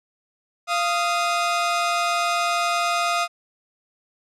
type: tone pair together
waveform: sawtooth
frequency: 692.4 / 1244.5 Hz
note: F5 / D#6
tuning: -15 / 0 cents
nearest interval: minor seventh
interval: 1015 cents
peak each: -19 / -19 dBFS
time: 0.67-3.28 s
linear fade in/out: 50 ms
effects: low-pass 8000 Hz 12 dB/octave